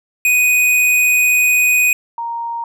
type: tone pair in turn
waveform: square / sine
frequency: 2489 / 932.3 Hz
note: D#7 / A#5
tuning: 0 / 0 cents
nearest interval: octave + perfect fourth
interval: 1700 cents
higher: first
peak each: -11 / -20 dBFS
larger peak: first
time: 0.25-1.93 / 2.18-2.64 s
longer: first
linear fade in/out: 2 ms
effects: none